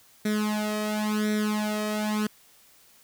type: tone with flanger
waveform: sawtooth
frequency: 212.2 Hz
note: G#3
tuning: 38 cents sharp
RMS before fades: -27 dBFS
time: 0.25-2.27 s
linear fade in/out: 5 ms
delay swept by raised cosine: 0.52 to 1.62 ms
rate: 0.94 Hz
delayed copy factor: +0.95
effects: white hiss -57 dBFS RMS until 3.03 s